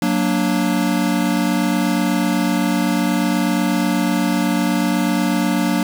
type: chord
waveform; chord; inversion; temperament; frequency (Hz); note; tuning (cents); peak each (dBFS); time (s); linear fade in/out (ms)
square; Gb augmented; none; equal; 185 / 233.1 / 293.7; Gb3 / Bb3 / D4; 0 / 0 / 0; -21; 0.02-5.83; 2
effects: 7-bit